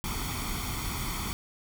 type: noise with comb filter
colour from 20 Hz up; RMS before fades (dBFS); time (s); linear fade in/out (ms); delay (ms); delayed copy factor
pink; -33; 0.04-1.33; 0; 0.89; +0.75
effects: none